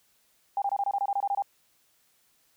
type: tone bursts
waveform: sine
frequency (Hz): 800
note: G5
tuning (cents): +35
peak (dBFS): -24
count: 12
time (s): 0.57-1.422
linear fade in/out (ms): 2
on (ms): 49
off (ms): 24
effects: white hiss -67 dBFS RMS until 2.56 s